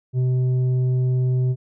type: tone with tanh clipping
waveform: triangle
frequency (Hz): 127.3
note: C3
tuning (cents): -47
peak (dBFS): -18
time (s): 0.13-1.56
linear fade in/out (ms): 50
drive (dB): 10
effects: none